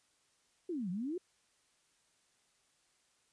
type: exponential two-way sweep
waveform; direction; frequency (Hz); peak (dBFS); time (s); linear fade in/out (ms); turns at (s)
sine; down then up; 379.3 to 170.5 to 379.3; -35; 0.69-1.18; 5; 0.9
effects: white hiss -73 dBFS RMS until 3.32 s + resampled to 22050 Hz